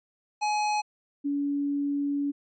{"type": "tone pair in turn", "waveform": ["square", "sine"], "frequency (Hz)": [842, 284.6], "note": ["G#5", "C#4"], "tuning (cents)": [24, 46], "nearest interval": "octave + perfect fifth", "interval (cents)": 1878, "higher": "first", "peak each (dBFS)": -25, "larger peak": "neither", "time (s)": [[0.41, 0.82], [1.24, 2.32]], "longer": "second", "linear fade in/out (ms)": 20, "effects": ["resampled to 16000 Hz"]}